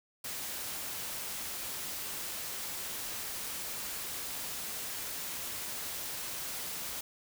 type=noise; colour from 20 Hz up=white; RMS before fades=-39 dBFS; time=0.24-7.01 s; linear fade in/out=5 ms; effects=none